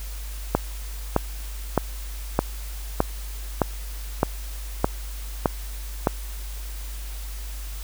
click train, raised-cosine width 1 ms, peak -3 dBFS, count 10, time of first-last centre 0.55-6.071 s, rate 1.63 Hz, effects added 50 Hz sine -31 dBFS peak until 7.83 s + white hiss -42 dBFS RMS until 7.83 s

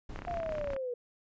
brown noise with tremolo, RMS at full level -42 dBFS, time 0.09-0.75 s, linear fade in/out 5 ms, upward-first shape square, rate 4.9 Hz, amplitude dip 40%
click train, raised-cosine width 0.5 ms, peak -26 dBFS, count 21, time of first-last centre 0.16-0.764 s, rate 33.1 Hz
sine linear sweep, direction down, 710 to 477.3 Hz, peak -33 dBFS, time 0.27-0.94 s, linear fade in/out 5 ms
effects resampled to 16000 Hz

